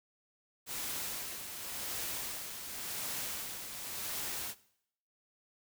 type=noise with tremolo; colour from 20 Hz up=white; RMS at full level=-38 dBFS; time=0.66-4.55 s; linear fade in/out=50 ms; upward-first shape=sine; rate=0.91 Hz; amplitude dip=50%; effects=noise-tail reverb RT60 0.7 s tail -19 dB re dry